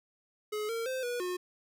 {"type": "tone with pitch steps", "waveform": "square", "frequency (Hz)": [423.7, 458.4, 519, 485.3, 360.9], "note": ["G#4", "A#4", "C5", "B4", "F#4"], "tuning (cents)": [35, -29, -14, -30, -43], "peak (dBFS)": -33, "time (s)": [0.52, 1.37], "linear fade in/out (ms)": 10, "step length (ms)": 170, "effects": []}